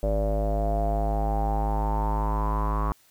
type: tone with low-pass filter sweep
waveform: square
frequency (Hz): 52.8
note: G#1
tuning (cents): +29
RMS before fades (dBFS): -25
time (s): 0.03-2.92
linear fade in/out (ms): 0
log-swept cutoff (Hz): 580 to 1100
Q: 9
effects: white hiss -60 dBFS RMS until 3.1 s